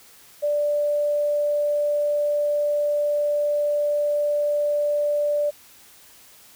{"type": "tone", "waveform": "sine", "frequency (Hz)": 587.3, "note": "D5", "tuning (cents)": 0, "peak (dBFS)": -19, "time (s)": [0.42, 5.51], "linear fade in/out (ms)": 20, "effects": ["white hiss -50 dBFS RMS until 6.55 s"]}